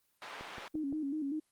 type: band-pass noise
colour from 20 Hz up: pink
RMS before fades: -45 dBFS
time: 0.22-0.68 s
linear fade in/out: 0 ms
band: 690 to 3200 Hz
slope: 12 dB/octave
type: click train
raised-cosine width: 2 ms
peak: -33 dBFS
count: 4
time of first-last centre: 0.41-0.926 s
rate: 5.81 Hz
type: tone with vibrato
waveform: sine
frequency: 293 Hz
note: D4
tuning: 4 cents flat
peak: -33 dBFS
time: 0.74-1.4 s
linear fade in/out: 10 ms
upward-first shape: square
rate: 5.2 Hz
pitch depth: 95 cents each way
effects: white hiss -75 dBFS RMS until 1.51 s + Opus 24 kbps